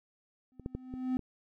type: tone with exponential growth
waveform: triangle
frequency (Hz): 256.1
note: C4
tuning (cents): -37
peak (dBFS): -24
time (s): 0.52-1.17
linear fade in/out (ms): 0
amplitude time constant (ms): 140
type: clicks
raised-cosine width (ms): 3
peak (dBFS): -32 / -22 / -22 / -30 / -28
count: 5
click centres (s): 0.597 / 0.661 / 0.75 / 0.939 / 1.193
effects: none